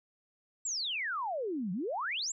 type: exponential two-way sweep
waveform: sine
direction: down then up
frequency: 7790 to 170 to 7790 Hz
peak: -32 dBFS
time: 0.65-2.32 s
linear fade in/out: 5 ms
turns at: 1.72 s
effects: none